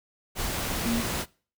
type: tone in noise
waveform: sine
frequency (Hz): 233.1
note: A#3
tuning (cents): 0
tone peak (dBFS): -24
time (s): 0.83-1.04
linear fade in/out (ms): 50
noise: pink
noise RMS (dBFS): -30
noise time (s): 0.35-1.26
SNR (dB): +3
effects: noise-tail reverb RT60 0.4 s tail -23 dB re dry